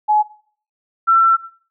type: tone pair in turn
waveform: sine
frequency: 847 / 1344.5 Hz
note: G#5 / E6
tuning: +34 / +34 cents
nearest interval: minor sixth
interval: 800 cents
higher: second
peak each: -11 / -9 dBFS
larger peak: second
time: 0.08-0.23 / 1.07-1.37 s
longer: second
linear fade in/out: 20 ms
effects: noise-tail reverb RT60 0.5 s tail -18 dB re dry